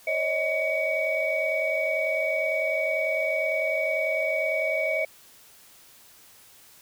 sine tone cluster, 545 / 583 / 634 / 2258 Hz, C#5 / D5 / D#5 / C#7, -29 / -13 / +32 / +31 cents, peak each -31 / -35 / -26 / -26 dBFS, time 0.07-5.05 s, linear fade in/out 5 ms, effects tanh soft clip ceiling -15 dBFS + white hiss -53 dBFS RMS until 6.81 s

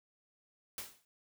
white noise with exponential decay, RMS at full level -39 dBFS, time 0.78-1.05 s, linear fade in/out 1 ms, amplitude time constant 58 ms, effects none

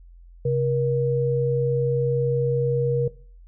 sine tone pair together, 133.46 / 475.3 Hz, C3 / A#4, +35 / +34 cents, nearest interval octave + minor seventh, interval 2199 cents, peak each -22 dBFS, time 0.45-3.08 s, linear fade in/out 5 ms, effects noise-tail reverb RT60 0.4 s tail -18 dB re dry + added 43 Hz sine -44 dBFS peak until 3.47 s

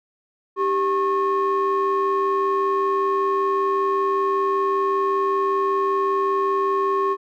triangle ring-modulated tone, 349.2 Hz, F4, in tune, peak -13 dBFS, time 0.56-7.17 s, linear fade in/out 50 ms, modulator 741 Hz, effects none

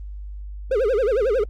triangle tone with vibrato, 466.1 Hz, A#4, in tune, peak -15 dBFS, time 0.71-1.44 s, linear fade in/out 5 ms, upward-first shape sine, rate 11 Hz, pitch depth 260 cents each way, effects added 50 Hz sine -31 dBFS peak until 1.49 s + Opus 24 kbps

